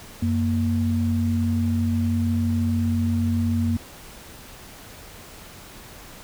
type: tone pair together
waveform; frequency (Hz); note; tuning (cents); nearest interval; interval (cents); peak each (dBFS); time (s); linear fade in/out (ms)
sine; 92.5 / 233.1; F#2 / A#3; 0 / 0; octave + major third; 1600; -22; 0.22-3.77; 5
effects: pink hiss -43 dBFS RMS until 6.23 s